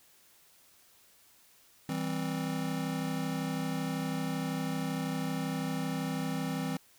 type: chord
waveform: square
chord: C major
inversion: first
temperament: just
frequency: 163.52 / 196.22 / 261.6 Hz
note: E3 / G3 / C4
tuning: -14 / +2 / 0 cents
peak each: -36 / -39 / -36 dBFS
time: 1.89-6.77 s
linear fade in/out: 2 ms
effects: white hiss -62 dBFS RMS until 6.98 s